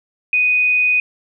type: tone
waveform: sine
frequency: 2489 Hz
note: D#7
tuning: in tune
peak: -12 dBFS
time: 0.33-1 s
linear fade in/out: 2 ms
effects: none